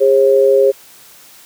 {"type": "tone pair together", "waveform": "sine", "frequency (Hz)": [406.3, 539], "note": ["G#4", "C#5"], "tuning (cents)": [-38, -49], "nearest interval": "perfect fourth", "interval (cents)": 489, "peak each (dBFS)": -10, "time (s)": [0, 0.72], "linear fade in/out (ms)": 20, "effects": ["white hiss -42 dBFS RMS until 1.45 s", "high-pass 100 Hz 12 dB/octave"]}